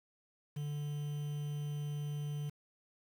triangle tone with quantisation, 146.83 Hz, D3, in tune, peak -34 dBFS, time 0.56-2.5 s, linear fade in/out 10 ms, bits 9, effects none

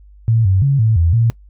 sine tone with pitch steps, 113.5 / 94.9 / 138.9 / 110.9 / 83.6 / 115.3 Hz, A#2 / F#2 / C#3 / A2 / E2 / A#2, -46 / +44 / +4 / +14 / +25 / -19 cents, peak -10 dBFS, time 0.28-1.3 s, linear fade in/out 0 ms, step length 170 ms, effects noise-tail reverb RT60 0.1 s tail -22 dB re dry + added 50 Hz sine -40 dBFS peak until 1.49 s

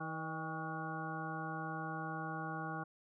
harmonic tone with a mistuned harmonic, 160 Hz, D#3, 49 cents sharp, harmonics 1 / 2 / 3 / 4 / 5 / 7 / 8 / 9, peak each -44 / -47 / -52 / -53 / -45 / -46 / -55 / -46 dBFS, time 0-2.84 s, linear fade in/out 10 ms, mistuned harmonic 4, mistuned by -61 cents, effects none

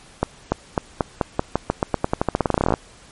accelerating click train, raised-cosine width 1 ms, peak -3 dBFS, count 27, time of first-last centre 0.23-2.739 s, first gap 290 ms, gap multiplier 0.89, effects pink hiss -47 dBFS RMS until 3.11 s + MP3 48 kbps

